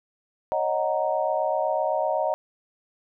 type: chord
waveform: sine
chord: D# minor seventh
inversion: third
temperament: equal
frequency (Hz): 554.4 / 622.3 / 740 / 932.3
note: C#5 / D#5 / F#5 / A#5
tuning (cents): 0 / 0 / 0 / 0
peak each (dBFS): -29 / -25 / -28 / -29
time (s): 0.52-2.34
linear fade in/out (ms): 0
effects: none